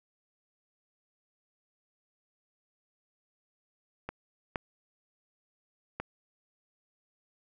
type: clicks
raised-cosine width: 0.5 ms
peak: -21 / -16 / -19 dBFS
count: 3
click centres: 4.09 / 4.558 / 6 s
effects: none